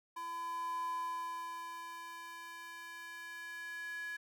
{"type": "tone with high-pass filter sweep", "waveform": "square", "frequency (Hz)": 336.8, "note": "E4", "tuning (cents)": 37, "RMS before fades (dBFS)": -43, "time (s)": [0.16, 4.17], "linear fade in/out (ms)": 10, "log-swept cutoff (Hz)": [900, 1700], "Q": 7.7, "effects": []}